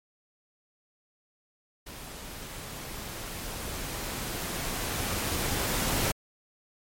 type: noise with level ramp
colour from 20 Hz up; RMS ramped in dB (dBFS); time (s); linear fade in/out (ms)
pink; -43 to -27; 1.86-6.12; 10
effects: MP3 64 kbps